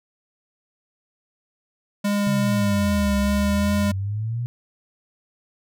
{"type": "tone with vibrato", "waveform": "square", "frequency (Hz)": 202.9, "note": "G#3", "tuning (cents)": -40, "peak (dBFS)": -20, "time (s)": [2.04, 3.92], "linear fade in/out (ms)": 10, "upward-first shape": "triangle", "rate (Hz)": 2.5, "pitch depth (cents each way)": 10}
{"type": "exponential two-way sweep", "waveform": "sine", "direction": "down then up", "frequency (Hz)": [146.83, 65.4, 122.7], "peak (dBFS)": -23, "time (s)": [2.27, 4.46], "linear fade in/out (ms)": 0, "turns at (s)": 3.19}
{"effects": []}